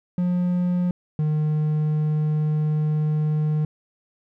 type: tone pair in turn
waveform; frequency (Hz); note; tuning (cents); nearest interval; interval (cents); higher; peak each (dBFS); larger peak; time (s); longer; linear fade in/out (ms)
triangle; 178.3 / 152.76; F3 / D#3; +36 / -31; minor third; 267; first; -17; neither; 0.18-0.91 / 1.19-3.65; second; 2
effects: none

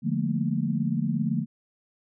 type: chord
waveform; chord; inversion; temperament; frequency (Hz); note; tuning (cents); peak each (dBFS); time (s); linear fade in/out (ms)
sine; Bb major seventh; first; equal with one note detuned; 146.83 / 174.61 / 215.5 / 233.1; D3 / F3 / A3 / Bb3; 0 / 0 / -36 / 0; -29; 0.02-1.46; 50
effects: none

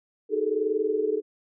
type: tone cluster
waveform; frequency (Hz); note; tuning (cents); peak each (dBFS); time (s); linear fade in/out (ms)
sine; 311.2 / 384.9 / 424.4 / 445.6; D#4 / G4 / G#4 / A4; 0 / -32 / +38 / +22; -33 / -32 / -25 / -28; 0.29-1.22; 50
effects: none

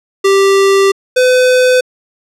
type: tone pair in turn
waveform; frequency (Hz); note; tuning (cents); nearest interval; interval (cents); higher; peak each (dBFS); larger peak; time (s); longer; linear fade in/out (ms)
square; 392 / 505.6; G4 / B4; 0 / +41; major third; 441; second; -7; neither; 0.24-0.92 / 1.16-1.81; first; 10
effects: low-pass 9000 Hz 12 dB/octave

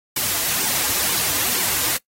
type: noise with flanger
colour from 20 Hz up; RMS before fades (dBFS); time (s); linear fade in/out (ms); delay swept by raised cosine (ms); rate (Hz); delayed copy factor
white; -21; 0.16-1.97; 5; 1.5 to 5.4; 2.1; -0.75
effects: noise-tail reverb RT60 0.1 s tail -20 dB re dry + AAC 48 kbps

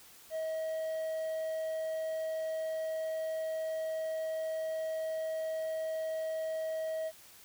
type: tone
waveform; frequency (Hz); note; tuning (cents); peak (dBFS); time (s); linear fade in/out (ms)
triangle; 638; D#5; +43; -31; 0.3-7.12; 50
effects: white hiss -56 dBFS RMS until 7.44 s

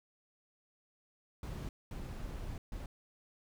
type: noise bursts at uneven times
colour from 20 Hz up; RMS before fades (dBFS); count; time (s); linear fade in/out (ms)
brown; -42; 3; 1.43-1.69 / 1.91-2.58 / 2.72-2.86; 2
effects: none

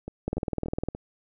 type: two click trains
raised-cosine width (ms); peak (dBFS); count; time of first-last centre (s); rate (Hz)
2; -14 / -22; 13 / 4; 0.28-0.886 / 0.08-0.95; 19.8 / 3.45
effects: none

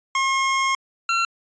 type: tone pair in turn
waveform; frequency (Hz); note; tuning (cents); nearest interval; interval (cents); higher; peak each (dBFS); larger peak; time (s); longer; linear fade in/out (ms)
25% pulse; 1076 / 1360.8; C6 / F6; +48 / -45; major third; 407; second; -15; neither; 0.15-0.75 / 1.09-1.25; first; 2
effects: resampled to 16000 Hz

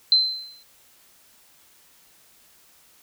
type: tone with exponential decay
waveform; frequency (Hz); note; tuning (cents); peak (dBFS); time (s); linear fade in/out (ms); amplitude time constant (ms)
sine; 4085; C8; -42; -11; 0.12-0.63; 1; 110
effects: white hiss -56 dBFS RMS until 3.02 s

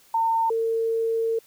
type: tone pair in turn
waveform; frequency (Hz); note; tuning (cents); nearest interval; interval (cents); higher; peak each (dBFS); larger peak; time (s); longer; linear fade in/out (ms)
sine; 907 / 453.5; A#5 / A#4; -48 / -48; octave; 1200; first; -19 / -21; first; 0.14-0.5 / 0.5-1.39; second; 5
effects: white hiss -56 dBFS RMS until 1.46 s

